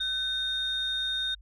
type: tone pair together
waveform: sine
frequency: 1523 / 3685 Hz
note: F#6 / A#7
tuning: +50 / -21 cents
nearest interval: octave + minor third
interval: 1529 cents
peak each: -34 / -27 dBFS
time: 0-1.35 s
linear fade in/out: 10 ms
effects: tanh soft clip ceiling -22 dBFS + added 50 Hz sine -49 dBFS peak until 1.41 s